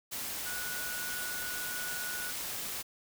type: tone in noise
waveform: sine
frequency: 1466 Hz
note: F#6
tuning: 16 cents flat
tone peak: -39 dBFS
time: 0.45-2.32 s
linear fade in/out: 20 ms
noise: white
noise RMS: -38 dBFS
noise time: 0.11-2.83 s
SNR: -4 dB
effects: none